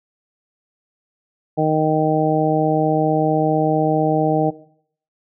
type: harmonic tone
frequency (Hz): 155.56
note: D#3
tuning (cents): 0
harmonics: 1 / 2 / 3 / 4 / 5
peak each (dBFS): -21 / -21 / -21 / -21 / -21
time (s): 1.57-4.51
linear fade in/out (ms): 20
effects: noise-tail reverb RT60 0.6 s tail -18 dB re dry